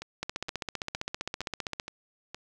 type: two click trains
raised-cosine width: 0.2 ms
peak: -21 / -15 dBFS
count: 6 / 25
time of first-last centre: 0.02-2.346 / 0.23-1.799 s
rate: 2.15 / 15.3 Hz
effects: none